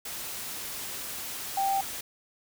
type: tone in noise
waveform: sine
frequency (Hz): 784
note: G5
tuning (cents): 0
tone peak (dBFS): -24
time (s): 1.57-1.81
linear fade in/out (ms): 5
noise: white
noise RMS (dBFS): -37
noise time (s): 0.05-2.01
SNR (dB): +10
effects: none